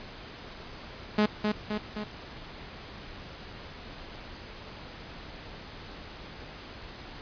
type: tone with echo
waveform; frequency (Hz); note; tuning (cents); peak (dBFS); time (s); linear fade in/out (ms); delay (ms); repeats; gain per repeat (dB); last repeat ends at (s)
sawtooth; 211.1; G#3; +29; -17; 1.18-1.26; 5; 260; 3; -4; 2.04
effects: pink hiss -44 dBFS RMS until 7.21 s + resampled to 11025 Hz